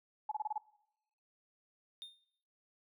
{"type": "tone bursts", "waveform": "sine", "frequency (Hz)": 852, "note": "G#5", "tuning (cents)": 44, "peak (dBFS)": -33, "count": 6, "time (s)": [0.29, 0.581], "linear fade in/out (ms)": 5, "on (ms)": 26, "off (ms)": 27}
{"type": "tone with exponential decay", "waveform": "triangle", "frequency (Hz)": 3645, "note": "A#7", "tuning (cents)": -40, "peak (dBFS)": -40, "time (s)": [2.02, 2.24], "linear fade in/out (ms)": 0, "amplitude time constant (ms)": 46}
{"effects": ["noise-tail reverb RT60 0.8 s tail -20 dB re dry"]}